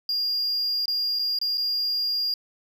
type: tone with dropouts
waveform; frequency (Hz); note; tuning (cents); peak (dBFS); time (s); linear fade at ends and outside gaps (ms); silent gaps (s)
sine; 4821; D8; +45; -20; 0.09-2.34; 2; 0.857-0.88 / 1.189-1.193 / 1.388-1.414 / 1.574-1.579
effects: tanh soft clip ceiling -22 dBFS